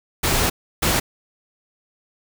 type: noise bursts at uneven times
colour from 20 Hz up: pink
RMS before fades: -19 dBFS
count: 2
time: 0.23-0.5 / 0.82-1 s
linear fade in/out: 10 ms
effects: none